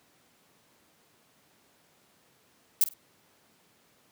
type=noise with echo; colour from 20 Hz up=violet; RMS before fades=-21 dBFS; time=2.81-2.84 s; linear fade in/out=2 ms; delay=49 ms; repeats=2; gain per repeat=-14 dB; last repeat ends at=2.938 s; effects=pink hiss -64 dBFS RMS until 4.11 s + high-pass 150 Hz 12 dB/octave